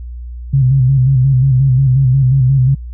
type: tone with vibrato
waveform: sine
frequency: 131.8 Hz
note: C3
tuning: 13 cents sharp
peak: -7 dBFS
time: 0.53-2.75 s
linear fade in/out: 10 ms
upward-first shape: square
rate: 5.6 Hz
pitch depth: 62 cents each way
effects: added 60 Hz sine -24 dBFS peak until 2.93 s